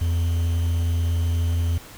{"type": "tone with quantisation", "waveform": "triangle", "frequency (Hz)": 84.4, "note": "E2", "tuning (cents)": 41, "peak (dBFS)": -17, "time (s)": [0.01, 1.78], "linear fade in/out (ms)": 5, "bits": 7, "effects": ["pink hiss -43 dBFS RMS until 1.97 s"]}